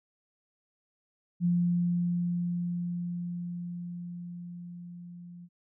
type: tone with level ramp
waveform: sine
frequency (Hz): 174.61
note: F3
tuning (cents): 0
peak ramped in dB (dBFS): -22 to -44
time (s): 1.4-5.49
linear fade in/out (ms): 50
effects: none